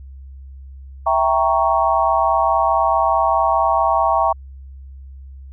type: chord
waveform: sine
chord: E diminished seventh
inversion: none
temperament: equal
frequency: 659.3 / 784 / 932.3 / 1108.7 Hz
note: E5 / G5 / Bb5 / Db6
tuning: 0 / 0 / 0 / 0 cents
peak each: -19 dBFS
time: 1.06-4.33 s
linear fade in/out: 10 ms
effects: added 67 Hz sine -34 dBFS peak until 5.52 s